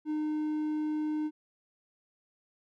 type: tone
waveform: triangle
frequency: 305.5 Hz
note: D#4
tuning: 32 cents flat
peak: -27 dBFS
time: 0.05-1.31 s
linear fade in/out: 50 ms
effects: none